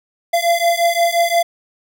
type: beating tone pair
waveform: square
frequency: 681 / 686.7 Hz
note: F5 / F5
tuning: -44 / -29 cents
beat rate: 5.7 Hz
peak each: -17 dBFS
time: 0.33-1.43 s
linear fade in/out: 10 ms
effects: none